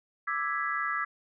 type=chord; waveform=sine; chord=E dominant seventh; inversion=third; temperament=equal; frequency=1174.7 / 1318.5 / 1661.2 / 1975.5 Hz; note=D6 / E6 / G#6 / B6; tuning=0 / 0 / 0 / 0 cents; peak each=-34 / -33 / -33 / -35 dBFS; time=0.27-1.05 s; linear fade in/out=10 ms; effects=none